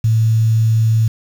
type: tone with quantisation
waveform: sine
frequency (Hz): 111.8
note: A2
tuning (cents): +28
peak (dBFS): -10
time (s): 0.04-1.08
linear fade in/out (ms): 5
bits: 6
effects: none